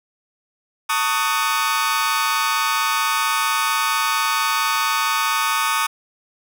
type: chord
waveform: sawtooth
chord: D# half-diminished seventh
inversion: second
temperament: just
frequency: 896 / 1120.1 / 1244.5 / 1493.4 Hz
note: A5 / C#6 / D#6 / F#6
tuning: +31 / +18 / 0 / +16 cents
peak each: -21 / -19 / -18 / -24 dBFS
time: 0.89-5.87 s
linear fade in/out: 10 ms
effects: none